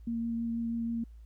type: tone with vibrato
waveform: sine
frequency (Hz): 231.2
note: A#3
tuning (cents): -14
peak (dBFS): -30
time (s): 0.07-1.04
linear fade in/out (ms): 5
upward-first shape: triangle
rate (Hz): 6.2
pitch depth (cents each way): 12
effects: added 56 Hz sine -47 dBFS peak until 1.25 s + pink hiss -75 dBFS RMS until 1.25 s